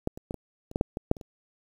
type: clicks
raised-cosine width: 2 ms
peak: -13 / -27 / -19 / -23 / -29 / -13 / -8 / -18 / -6 / -30 / -29 dBFS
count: 11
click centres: 0.074 / 0.175 / 0.309 / 0.343 / 0.714 / 0.759 / 0.811 / 0.971 / 1.114 / 1.168 / 1.212 s
effects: 8-bit